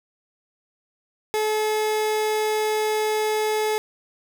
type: tone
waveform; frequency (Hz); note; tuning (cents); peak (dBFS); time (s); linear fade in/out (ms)
30% pulse; 429.7; A4; -41; -18; 1.34-3.78; 0
effects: none

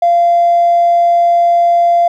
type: tone with tanh clipping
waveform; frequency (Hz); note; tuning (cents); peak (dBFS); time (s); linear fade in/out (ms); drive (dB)
triangle; 690; F5; -21; -6; 0.02-2.08; 5; 1
effects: none

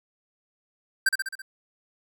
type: tone with echo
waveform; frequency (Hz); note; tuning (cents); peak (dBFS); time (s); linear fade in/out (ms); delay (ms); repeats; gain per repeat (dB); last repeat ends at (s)
square; 1568; G6; 0; -18; 1.06-1.09; 5; 66; 5; -4; 1.42
effects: none

